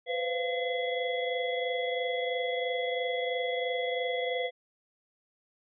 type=tone cluster; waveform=sine; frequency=502 / 525 / 692 / 2039 / 3358 Hz; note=B4 / C5 / F5 / C7 / G#7; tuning=+28 / +6 / -16 / -45 / +18 cents; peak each=-31 / -39 / -36 / -36 / -39 dBFS; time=0.06-4.51 s; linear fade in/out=50 ms; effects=none

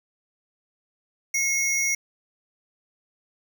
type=tone pair together; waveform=square; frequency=2165 / 5780 Hz; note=C#7 / F#8; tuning=-41 / -41 cents; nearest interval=octave + perfect fourth; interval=1700 cents; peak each=-25 dBFS; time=1.34-1.95 s; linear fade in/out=5 ms; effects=none

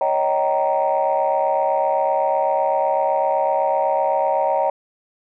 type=chord; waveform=sine; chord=Eb dominant seventh; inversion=third; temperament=equal with one note detuned; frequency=554.4 / 622.3 / 770.5 / 932.3 Hz; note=Db5 / Eb5 / G5 / Bb5; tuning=0 / 0 / -30 / 0 cents; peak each=-21 dBFS; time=0.01-4.7 s; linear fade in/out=2 ms; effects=tanh soft clip ceiling -9 dBFS

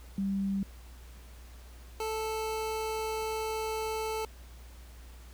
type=tone pair in turn; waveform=sine / 25% pulse; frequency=196 / 439.2 Hz; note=G3 / A4; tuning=0 / -3 cents; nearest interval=octave + major second; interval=1397 cents; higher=second; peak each=-28 dBFS; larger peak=neither; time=0.18-0.63 / 2-4.25 s; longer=second; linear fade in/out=2 ms; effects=added 60 Hz sine -47 dBFS peak until 5.33 s + pink hiss -57 dBFS RMS until 5.33 s

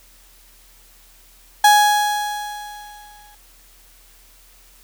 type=tone with exponential decay; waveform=35% pulse; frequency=833 Hz; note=G#5; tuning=5 cents sharp; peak=-6 dBFS; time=1.64-3.35 s; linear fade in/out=5 ms; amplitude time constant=370 ms; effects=added 40 Hz sine -51 dBFS peak until 4.83 s + white hiss -51 dBFS RMS until 4.83 s

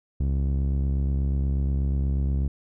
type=tone with low-pass filter; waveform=sawtooth; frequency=68.3 Hz; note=C#2; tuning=25 cents flat; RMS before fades=-24 dBFS; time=0.2-2.48 s; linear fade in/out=5 ms; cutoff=210 Hz; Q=0.63; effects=none

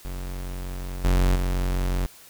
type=tone with level steps; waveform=45% pulse; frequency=45.49 Hz; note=F#1; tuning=29 cents flat; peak=-30 / -17 / -22 dBFS; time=0.05-2.06 s; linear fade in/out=0 ms; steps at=1.04 / 1.35 s; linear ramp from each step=10 ms; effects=white hiss -49 dBFS RMS until 2.29 s

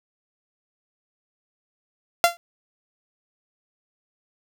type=tone with exponential decay; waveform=sawtooth; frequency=688 Hz; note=F5; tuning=26 cents flat; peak=-6 dBFS; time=2.24-2.37 s; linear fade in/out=0 ms; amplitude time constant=28 ms; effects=none

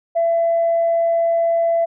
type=tone; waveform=sine; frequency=671 Hz; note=E5; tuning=31 cents sharp; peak=-13 dBFS; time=0.15-1.86 s; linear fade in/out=20 ms; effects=tanh soft clip ceiling -10 dBFS

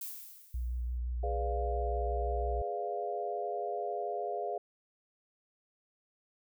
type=noise with exponential decay; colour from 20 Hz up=violet; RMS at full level=-39 dBFS; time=0.01-0.98 s; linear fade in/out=5 ms; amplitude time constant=210 ms
type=tone with vibrato; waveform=sine; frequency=60.6 Hz; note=B1; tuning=32 cents flat; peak=-32 dBFS; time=0.54-2.62 s; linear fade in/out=5 ms; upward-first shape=sine; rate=5.8 Hz; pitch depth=25 cents each way
type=chord; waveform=sine; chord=G# diminished seventh; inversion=none; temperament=equal; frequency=415.3 / 493.9 / 587.3 / 698.5 Hz; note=G#4 / B4 / D5 / F5; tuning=0 / 0 / 0 / 0 cents; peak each=-38 / -41 / -41 / -36 dBFS; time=1.23-4.58 s; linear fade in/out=5 ms
effects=none

